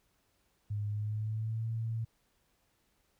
sine tone with pitch glide, 103.83 to 113.23 Hz, G#2 to A#2, 0 to -50 cents, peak -32 dBFS, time 0.7-2.05 s, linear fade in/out 10 ms, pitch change +150 cents, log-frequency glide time 0.88-1.66 s, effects pink hiss -74 dBFS RMS until 3.19 s

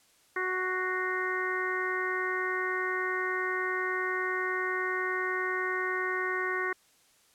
harmonic tone with a mistuned harmonic, 370 Hz, F#4, in tune, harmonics 1 / 2 / 3 / 4 / 5 / 6, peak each -34 / -44 / -35 / -35 / -33 / -40 dBFS, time 0.36-6.73 s, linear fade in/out 5 ms, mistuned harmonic 6, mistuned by -99 cents, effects white hiss -64 dBFS RMS until 7.34 s + low-pass 11000 Hz 12 dB/octave

